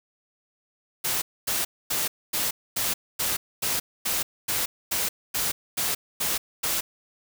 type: noise bursts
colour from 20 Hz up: white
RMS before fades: -26 dBFS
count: 14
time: 1.04-6.81 s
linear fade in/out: 10 ms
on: 180 ms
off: 250 ms
effects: none